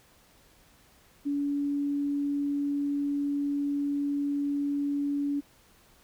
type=tone; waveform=sine; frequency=285.3 Hz; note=C#4; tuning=50 cents sharp; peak=-26 dBFS; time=1.25-5.41 s; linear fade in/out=20 ms; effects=pink hiss -60 dBFS RMS until 6.03 s